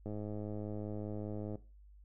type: click train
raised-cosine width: 2 ms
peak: -29 dBFS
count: 158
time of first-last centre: 0.06-1.555 s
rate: 105 Hz
effects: noise-tail reverb RT60 0.3 s tail -17 dB re dry + added 50 Hz sine -55 dBFS peak until 2.04 s